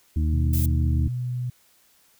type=harmonic tone; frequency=77.78 Hz; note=D#2; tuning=in tune; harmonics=1 / 2 / 3 / 4; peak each=-20 / -32 / -32 / -35 dBFS; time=0.16-1.08 s; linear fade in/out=5 ms
type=tone with pitch glide; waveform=sine; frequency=123.1 to 124.03 Hz; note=B2 to B2; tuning=-5 to +8 cents; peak=-25 dBFS; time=0.33-1.5 s; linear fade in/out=5 ms; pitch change=+13 cents; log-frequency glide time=0.75-1.23 s
type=noise; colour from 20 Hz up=violet; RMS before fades=-31 dBFS; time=0.53-0.66 s; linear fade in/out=5 ms
effects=white hiss -60 dBFS RMS until 2.19 s